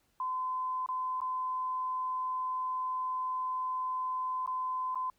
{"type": "tone with dropouts", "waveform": "sine", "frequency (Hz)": 1023, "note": "C6", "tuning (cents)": -39, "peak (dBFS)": -31, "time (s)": [0.2, 5.1], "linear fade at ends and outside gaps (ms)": 2, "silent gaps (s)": [[0.862, 0.888], [1.205, 1.216], [4.462, 4.475], [4.947, 4.956]], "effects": ["pink hiss -73 dBFS RMS until 5.18 s"]}